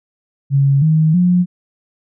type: tone with pitch steps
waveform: sine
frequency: 138.6 / 157.38 / 178.71 Hz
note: C#3 / D#3 / F3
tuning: 0 / +20 / +40 cents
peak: -9 dBFS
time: 0.5-1.46 s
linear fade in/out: 50 ms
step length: 320 ms
effects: none